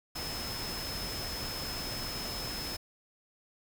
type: tone in noise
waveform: sine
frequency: 5190 Hz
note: E8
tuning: 28 cents flat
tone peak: -39 dBFS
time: 0.15-2.77 s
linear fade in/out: 10 ms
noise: pink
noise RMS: -39 dBFS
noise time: 0.15-2.77 s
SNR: -3 dB
effects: none